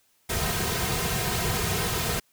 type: noise with comb filter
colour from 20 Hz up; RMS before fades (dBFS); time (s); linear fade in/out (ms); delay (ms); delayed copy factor
pink; -27; 0.29-2.2; 10; 3.5; -1
effects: white hiss -66 dBFS RMS until 2.32 s